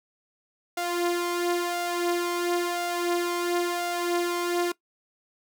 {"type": "tone with flanger", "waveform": "sawtooth", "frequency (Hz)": 349.2, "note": "F4", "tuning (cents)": 0, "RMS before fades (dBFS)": -27, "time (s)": [0.77, 4.72], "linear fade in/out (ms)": 5, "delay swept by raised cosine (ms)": [1.4, 3.8], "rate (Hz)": 0.97, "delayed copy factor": 0.55, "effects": ["noise-tail reverb RT60 0.1 s tail -20 dB re dry"]}